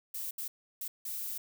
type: noise bursts at uneven times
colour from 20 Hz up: violet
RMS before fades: -38 dBFS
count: 4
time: 0.14-0.31 / 0.38-0.48 / 0.81-0.88 / 1.05-1.38 s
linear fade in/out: 5 ms
effects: none